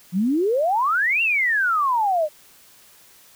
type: exponential two-way sweep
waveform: sine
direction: up then down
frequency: 170 to 2794 to 585 Hz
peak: -17 dBFS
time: 0.12-2.29 s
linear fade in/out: 50 ms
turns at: 1.22 s
effects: white hiss -51 dBFS RMS until 3.35 s